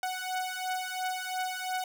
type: beating tone pair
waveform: sawtooth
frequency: 740 / 742.9 Hz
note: F#5 / F#5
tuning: 0 / +7 cents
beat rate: 2.9 Hz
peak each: -31 dBFS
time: 0.03-1.84 s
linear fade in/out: 2 ms
effects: none